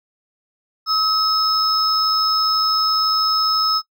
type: tone pair together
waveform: triangle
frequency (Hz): 1283 / 5198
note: E6 / E8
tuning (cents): -47 / -25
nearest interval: 2 octaves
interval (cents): 2422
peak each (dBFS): -17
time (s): 0.86-3.82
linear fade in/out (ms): 50
effects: noise-tail reverb RT60 0.1 s tail -20 dB re dry